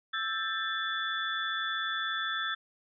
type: tone cluster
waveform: sine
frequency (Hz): 1322 / 1590 / 1767 / 3464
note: E6 / G6 / A6 / A7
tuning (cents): +5 / +24 / +7 / -28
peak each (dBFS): -35 / -37 / -36 / -35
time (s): 0.13-2.55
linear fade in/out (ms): 10
effects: none